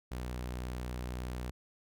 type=tone; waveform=sawtooth; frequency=61.74 Hz; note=B1; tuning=in tune; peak=-33 dBFS; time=0.11-1.51 s; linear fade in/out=10 ms; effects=none